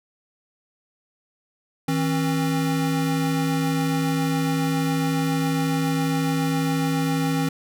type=tone pair together; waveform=square; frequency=160.25 / 269.5 Hz; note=E3 / C#4; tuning=-49 / -49 cents; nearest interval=major sixth; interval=900 cents; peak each=-24 dBFS; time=1.88-7.49 s; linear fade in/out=5 ms; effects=none